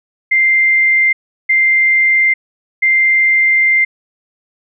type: tone bursts at uneven times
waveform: sine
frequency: 2093 Hz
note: C7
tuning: in tune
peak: -8 dBFS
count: 3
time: 0.31-1.13 / 1.49-2.34 / 2.82-3.85 s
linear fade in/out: 10 ms
effects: none